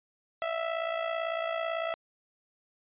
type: tone with amplitude modulation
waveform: sawtooth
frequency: 659.3 Hz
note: E5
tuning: in tune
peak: -23 dBFS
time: 0.42-1.94 s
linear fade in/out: 0 ms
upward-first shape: sine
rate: 58 Hz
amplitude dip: 65%
effects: resampled to 8000 Hz